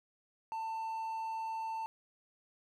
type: tone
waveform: triangle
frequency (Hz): 893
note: A5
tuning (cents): +25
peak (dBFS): -34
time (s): 0.52-1.86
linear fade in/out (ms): 0
effects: none